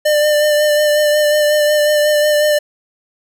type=tone with vibrato; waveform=square; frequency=598 Hz; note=D5; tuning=31 cents sharp; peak=-11 dBFS; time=0.05-2.59 s; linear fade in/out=10 ms; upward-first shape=sine; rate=5.5 Hz; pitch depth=20 cents each way; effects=none